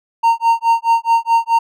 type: tone with tremolo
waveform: triangle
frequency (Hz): 920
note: A#5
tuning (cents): -23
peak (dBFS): -6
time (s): 0.23-1.59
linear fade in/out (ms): 10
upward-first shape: sine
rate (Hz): 4.7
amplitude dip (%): 100
effects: none